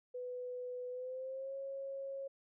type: tone with pitch glide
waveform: sine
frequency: 497.3 to 545.5 Hz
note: B4 to C#5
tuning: +12 to -28 cents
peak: -40 dBFS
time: 0.14-2.28 s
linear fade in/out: 10 ms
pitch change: +160 cents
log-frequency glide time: 0.9-1.55 s
effects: none